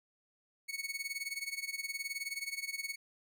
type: tone with tremolo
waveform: sawtooth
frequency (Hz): 2217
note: C#7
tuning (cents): 0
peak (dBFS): -31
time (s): 0.68-2.96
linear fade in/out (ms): 20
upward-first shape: sine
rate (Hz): 19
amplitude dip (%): 85
effects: none